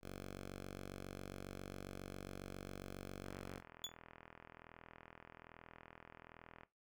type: tone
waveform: 5% pulse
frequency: 47.35 Hz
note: F#1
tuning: 41 cents sharp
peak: -36 dBFS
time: 0.01-3.62 s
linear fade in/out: 50 ms
type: click train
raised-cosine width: 0.5 ms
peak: -39 dBFS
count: 140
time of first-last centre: 3.26-6.634 s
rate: 41.2 Hz
type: tone with exponential decay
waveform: 35% pulse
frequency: 3442 Hz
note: A7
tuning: 39 cents flat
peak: -34 dBFS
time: 3.84-3.92 s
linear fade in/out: 2 ms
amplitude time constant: 17 ms
effects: noise-tail reverb RT60 0.2 s tail -17 dB re dry